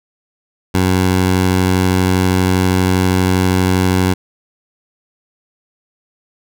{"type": "tone", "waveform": "15% pulse", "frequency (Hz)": 92.5, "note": "F#2", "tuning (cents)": 0, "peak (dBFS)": -5, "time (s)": [0.74, 4.14], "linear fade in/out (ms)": 10, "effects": []}